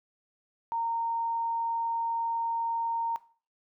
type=tone; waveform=sine; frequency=922 Hz; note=A#5; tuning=19 cents flat; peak=-28 dBFS; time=0.72-3.16 s; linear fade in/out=0 ms; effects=noise-tail reverb RT60 0.4 s tail -17 dB re dry